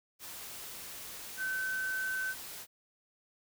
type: tone in noise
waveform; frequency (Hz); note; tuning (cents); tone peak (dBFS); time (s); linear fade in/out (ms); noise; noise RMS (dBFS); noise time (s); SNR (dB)
sine; 1530; G6; -42; -32; 1.37-2.35; 50; white; -45; 0.19-2.67; +10
effects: none